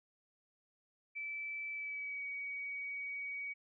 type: tone with pitch glide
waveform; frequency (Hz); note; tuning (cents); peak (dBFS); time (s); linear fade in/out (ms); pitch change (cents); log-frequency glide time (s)
sine; 2316 to 2258; D7 to C#7; -25 to +31; -39; 1.15-3.54; 20; -44; 1.71-2.24
effects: none